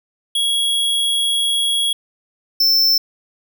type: tone pair in turn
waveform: square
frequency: 3322 / 5333 Hz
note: G#7 / E8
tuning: 0 / +19 cents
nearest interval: minor sixth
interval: 819 cents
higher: second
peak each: -16 / -12 dBFS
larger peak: second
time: 0.35-1.93 / 2.6-2.98 s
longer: first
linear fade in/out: 5 ms
effects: none